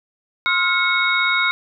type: tone cluster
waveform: sine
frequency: 1050 / 1303 / 1419 / 2198 / 3758 Hz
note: C6 / E6 / F6 / C#7 / A#7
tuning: +6 / -20 / +27 / -15 / +13 cents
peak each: -26 / -28 / -20 / -19 / -23 dBFS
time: 0.46-1.51 s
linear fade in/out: 0 ms
effects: none